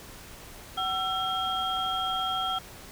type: tone cluster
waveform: sine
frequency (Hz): 755 / 1343 / 3239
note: F#5 / E6 / G#7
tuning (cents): +35 / +32 / -44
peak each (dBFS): -31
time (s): 0.77-2.59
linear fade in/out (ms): 10
effects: pink hiss -46 dBFS RMS until 2.91 s